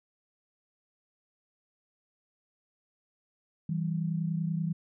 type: tone pair together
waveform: sine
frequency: 162.6 / 192.93 Hz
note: E3 / G3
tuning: -23 / -27 cents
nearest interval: minor third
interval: 296 cents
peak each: -29 / -34 dBFS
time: 3.69-4.73 s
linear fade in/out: 5 ms
effects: none